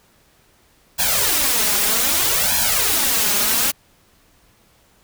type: noise with flanger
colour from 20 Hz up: white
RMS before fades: -18 dBFS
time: 0.98-3.72 s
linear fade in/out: 20 ms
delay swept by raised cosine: 1.2 to 4.9 ms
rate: 0.63 Hz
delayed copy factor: +0.95
effects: pink hiss -56 dBFS RMS until 5.03 s